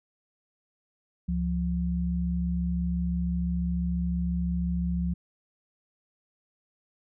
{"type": "tone pair together", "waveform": "sine", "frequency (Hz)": [69.69, 175.6], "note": ["C#2", "F3"], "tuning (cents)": [10, 10], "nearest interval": "octave + major third", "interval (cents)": 1600, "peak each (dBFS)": [-29, -27], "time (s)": [1.28, 5.14], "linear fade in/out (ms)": 10, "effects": []}